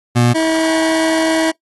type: tone pair in turn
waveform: 25% pulse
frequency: 120.6 / 322 Hz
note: B2 / E4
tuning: -41 / -41 cents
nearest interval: octave + perfect fourth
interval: 1700 cents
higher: second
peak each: -6 / -9 dBFS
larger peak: first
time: 0.15-0.34 / 0.34-1.52 s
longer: second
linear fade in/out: 20 ms
effects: noise-tail reverb RT60 0.1 s tail -20 dB re dry + AAC 32 kbps